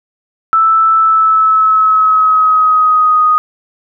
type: tone with pitch glide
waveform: sine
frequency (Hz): 1318.5 to 1244.5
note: E6 to D#6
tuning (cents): 0 to 0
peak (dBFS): -6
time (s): 0.53-3.38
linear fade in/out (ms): 0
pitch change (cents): -100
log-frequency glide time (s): 0.96-3.24
effects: none

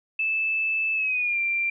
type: tone with pitch glide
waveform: sine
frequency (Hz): 2627 to 2368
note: E7 to D7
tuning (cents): -7 to +14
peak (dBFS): -22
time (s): 0.19-1.7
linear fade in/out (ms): 5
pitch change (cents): -179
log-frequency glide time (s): 0.94-1.39
effects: none

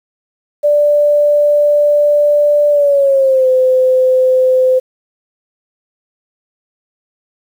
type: tone with pitch glide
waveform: sine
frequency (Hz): 587.3 to 514.2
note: D5 to C5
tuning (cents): 0 to -30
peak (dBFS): -7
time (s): 0.63-4.8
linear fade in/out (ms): 20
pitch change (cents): -230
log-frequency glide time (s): 2.7-3.48
effects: 7-bit

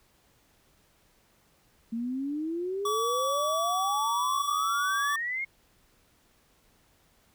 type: exponential sweep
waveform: sine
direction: up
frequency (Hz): 224.7 to 2179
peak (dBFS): -29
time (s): 1.92-5.45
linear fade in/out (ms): 10
type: tone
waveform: square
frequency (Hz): 1144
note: D6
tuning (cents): -46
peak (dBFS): -28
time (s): 2.85-5.16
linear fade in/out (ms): 5
effects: pink hiss -65 dBFS RMS until 7.34 s

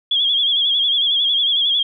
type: tone with vibrato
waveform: sine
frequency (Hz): 3322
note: G#7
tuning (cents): 0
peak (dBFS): -14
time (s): 0.11-1.83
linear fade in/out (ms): 5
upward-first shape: sine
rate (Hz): 11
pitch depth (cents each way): 68
effects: none

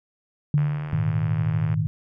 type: tone with exponential decay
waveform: sine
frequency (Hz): 146.83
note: D3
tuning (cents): 0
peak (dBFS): -15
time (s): 0.54-1.46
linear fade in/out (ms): 2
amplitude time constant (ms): 200
type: click train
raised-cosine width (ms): 0.5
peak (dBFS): -23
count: 92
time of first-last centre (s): 0.58-1.741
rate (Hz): 78.4
type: chord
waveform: sine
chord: Ab suspended second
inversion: none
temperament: equal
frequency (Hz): 103.83 / 116.54 / 155.56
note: Ab2 / Bb2 / Eb3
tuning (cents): 0 / 0 / 0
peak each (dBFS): -25 / -27 / -23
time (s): 0.93-1.87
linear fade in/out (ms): 0
effects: none

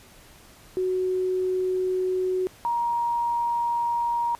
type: tone pair in turn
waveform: sine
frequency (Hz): 370.5 / 943.9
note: F#4 / A#5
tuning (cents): +2 / +21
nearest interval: octave + major third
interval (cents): 1619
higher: second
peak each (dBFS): -22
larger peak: neither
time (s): 0.77-2.47 / 2.65-4.35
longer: neither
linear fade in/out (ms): 0
effects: pink hiss -51 dBFS RMS until 4.39 s + resampled to 32000 Hz

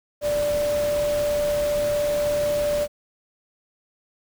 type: tone in noise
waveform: sine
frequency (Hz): 587.3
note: D5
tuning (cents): 0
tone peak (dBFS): -20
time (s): 0.21-2.88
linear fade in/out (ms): 50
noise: pink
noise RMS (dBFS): -33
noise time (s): 0.21-2.88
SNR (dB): +10
effects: none

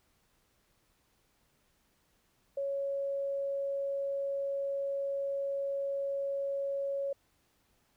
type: tone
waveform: sine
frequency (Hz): 555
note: C#5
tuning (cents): +2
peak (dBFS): -31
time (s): 2.57-7.13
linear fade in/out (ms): 5
effects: pink hiss -72 dBFS RMS until 7.96 s

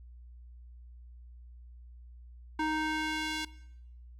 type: tone with band-pass filter sweep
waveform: square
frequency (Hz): 311.1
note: D#4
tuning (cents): 0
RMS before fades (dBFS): -33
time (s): 2.59-3.45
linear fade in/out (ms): 5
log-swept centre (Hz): 1100 to 3500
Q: 0.88
effects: noise-tail reverb RT60 0.8 s tail -19 dB re dry + added 60 Hz sine -48 dBFS peak until 4.19 s

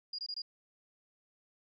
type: tone bursts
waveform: sine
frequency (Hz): 4848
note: D#8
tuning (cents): -46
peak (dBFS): -36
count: 4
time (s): 0.13-0.42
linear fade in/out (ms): 5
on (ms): 56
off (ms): 22
effects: MP3 64 kbps

